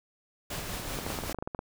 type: noise with tremolo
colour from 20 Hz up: pink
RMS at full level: -35 dBFS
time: 0.5-1.33 s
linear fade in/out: 5 ms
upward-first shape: sine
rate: 5.2 Hz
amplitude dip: 35%
type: clicks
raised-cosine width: 1 ms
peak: -20 dBFS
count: 12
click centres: 0.988 / 1.065 / 1.103 / 1.188 / 1.237 / 1.296 / 1.346 / 1.387 / 1.425 / 1.475 / 1.548 / 1.591 s
effects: none